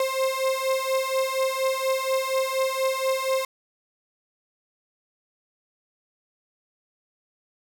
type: beating tone pair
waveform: 35% pulse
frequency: 526 / 530.2 Hz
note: C5 / C5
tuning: +9 / +23 cents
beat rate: 4.2 Hz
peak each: -24 dBFS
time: 0-3.45 s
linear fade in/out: 2 ms
effects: none